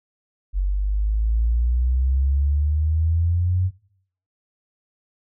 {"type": "exponential sweep", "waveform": "sine", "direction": "up", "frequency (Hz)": [46.34, 93.7], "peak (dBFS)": -17, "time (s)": [0.53, 3.71], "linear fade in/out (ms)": 50, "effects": ["noise-tail reverb RT60 0.6 s tail -18 dB re dry"]}